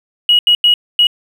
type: tone bursts at uneven times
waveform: triangle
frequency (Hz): 2904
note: F#7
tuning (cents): -33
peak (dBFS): -3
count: 4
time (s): 0.29-0.39 / 0.47-0.55 / 0.64-0.74 / 0.99-1.07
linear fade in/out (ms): 2
effects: tanh soft clip ceiling -4 dBFS